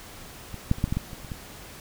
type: clicks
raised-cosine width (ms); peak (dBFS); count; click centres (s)
5; -24 / -8 / -25 / -10 / -27 / -13 / -13 / -25 / -29 / -21; 10; 0.543 / 0.714 / 0.784 / 0.841 / 0.878 / 0.925 / 0.97 / 1.132 / 1.247 / 1.318
effects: pink hiss -44 dBFS RMS until 1.8 s